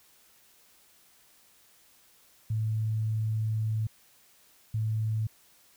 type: tone pair in turn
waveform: sine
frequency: 109.6 / 109.6 Hz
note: A2 / A2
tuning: -6 / -6 cents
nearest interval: unison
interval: 0 cents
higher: neither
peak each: -26 dBFS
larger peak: neither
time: 2.5-3.87 / 4.74-5.27 s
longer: first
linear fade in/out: 5 ms
effects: white hiss -61 dBFS RMS until 5.76 s